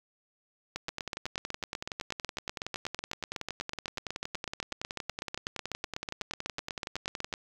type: two click trains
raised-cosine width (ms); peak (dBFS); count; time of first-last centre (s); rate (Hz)
0.2; -17 / -18; 54 / 70; 0.76-7.328 / 0.89-7.339; 8.07 / 10.7
effects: 8-bit